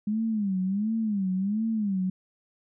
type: tone with vibrato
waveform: sine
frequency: 204.4 Hz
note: G#3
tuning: 27 cents flat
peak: -24 dBFS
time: 0.07-2.1 s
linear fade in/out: 5 ms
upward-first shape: sine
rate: 1.4 Hz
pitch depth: 170 cents each way
effects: none